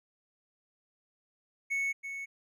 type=tone with echo; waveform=triangle; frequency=2210 Hz; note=C#7; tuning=6 cents flat; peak=-27 dBFS; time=1.7-1.93 s; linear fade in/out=20 ms; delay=330 ms; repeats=1; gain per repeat=-8 dB; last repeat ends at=2.26 s; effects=none